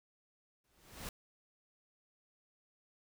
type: noise with exponential growth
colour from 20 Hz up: pink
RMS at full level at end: -41 dBFS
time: 0.64-1.09 s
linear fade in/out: 2 ms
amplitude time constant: 97 ms
effects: none